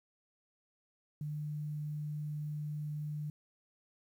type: tone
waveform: sine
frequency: 149.7 Hz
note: D3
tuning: 33 cents sharp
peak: -36 dBFS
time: 1.21-3.3 s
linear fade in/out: 2 ms
effects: 11-bit